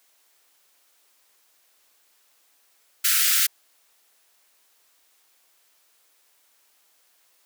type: high-pass noise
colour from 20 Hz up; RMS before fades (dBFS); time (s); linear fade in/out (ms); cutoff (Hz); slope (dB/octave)
white; -20; 3.04-3.47; 10; 1300; 96
effects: white hiss -63 dBFS RMS until 7.45 s + high-pass 400 Hz 12 dB/octave